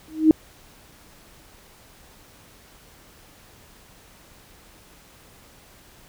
sine tone with exponential growth, 314.3 Hz, D#4, 18 cents sharp, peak -6 dBFS, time 0.08-0.31 s, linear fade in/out 1 ms, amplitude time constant 49 ms, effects pink hiss -51 dBFS RMS until 6.08 s

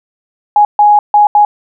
sine tone bursts at uneven times, 832 Hz, G#5, 3 cents sharp, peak -3 dBFS, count 4, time 0.56-0.65 / 0.79-0.99 / 1.14-1.27 / 1.35-1.45 s, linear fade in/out 2 ms, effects none

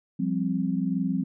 sine chord, F suspended second, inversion none, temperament just, 174.61 / 196.44 / 261.9 Hz, F3 / G3 / C4, 0 / +4 / +2 cents, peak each -28 dBFS, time 0.19-1.24 s, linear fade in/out 10 ms, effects none

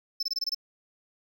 triangle tone bursts, 5274 Hz, E8, in tune, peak -25 dBFS, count 7, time 0.2-0.547 s, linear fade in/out 5 ms, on 29 ms, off 24 ms, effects none

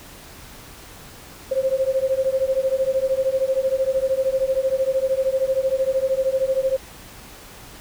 sine beating tone pair, 523.3 / 536.3 Hz, C5 / C5, 0 / +43 cents, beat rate 13 Hz, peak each -21 dBFS, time 1.51-6.77 s, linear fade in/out 10 ms, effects pink hiss -42 dBFS RMS until 7.8 s

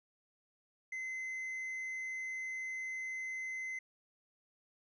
triangle tone with tanh clipping, 2054 Hz, C7, 33 cents flat, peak -39 dBFS, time 0.92-3.79 s, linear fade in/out 5 ms, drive 8 dB, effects none

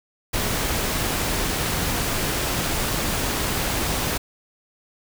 pink noise, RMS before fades -24 dBFS, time 0.33-4.18 s, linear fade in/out 10 ms, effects none

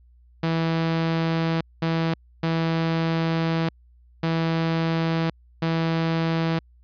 sawtooth tone bursts at uneven times, 163.8 Hz, E3, 11 cents flat, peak -17 dBFS, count 5, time 0.43-1.61 / 1.82-2.14 / 2.43-3.69 / 4.23-5.3 / 5.62-6.59 s, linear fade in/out 5 ms, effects added 60 Hz sine -51 dBFS peak until 6.83 s + resampled to 11025 Hz

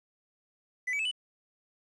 triangle tone with pitch steps, 2000 / 2284 / 2609 / 2979 Hz, B6 / D7 / E7 / F#7, +21 / -49 / -18 / +11 cents, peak -27 dBFS, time 0.87-1.114 s, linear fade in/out 10 ms, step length 61 ms, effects resampled to 24000 Hz + 10-bit

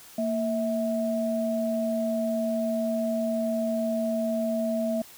sine tone pair together, 230 / 650.5 Hz, A#3 / E5, -23 / -23 cents, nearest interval octave + tritone, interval 1800 cents, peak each -27 dBFS, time 0.18-5.02 s, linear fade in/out 5 ms, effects white hiss -49 dBFS RMS until 5.17 s

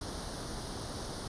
pink noise with comb filter, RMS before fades -40 dBFS, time 0.01-1.28 s, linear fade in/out 5 ms, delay 0.2 ms, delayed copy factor +0.75, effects resampled to 22050 Hz

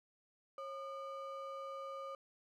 triangle ring-modulated tone, 880 Hz, A5, in tune, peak -38 dBFS, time 0.58-2.15 s, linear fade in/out 2 ms, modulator 336 Hz, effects none

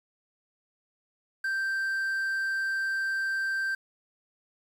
triangle tone with quantisation, 1568 Hz, G6, in tune, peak -25 dBFS, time 1.44-3.75 s, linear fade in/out 5 ms, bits 9, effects none

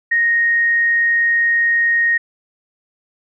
sine tone, 1864.7 Hz, A#6, in tune, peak -12 dBFS, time 0.11-2.18 s, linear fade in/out 10 ms, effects none

